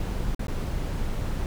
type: noise with dropouts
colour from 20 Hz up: brown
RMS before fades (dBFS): -28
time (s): 0-1.46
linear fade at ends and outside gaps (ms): 1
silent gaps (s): 0.348-0.393 / 0.47-0.482
effects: none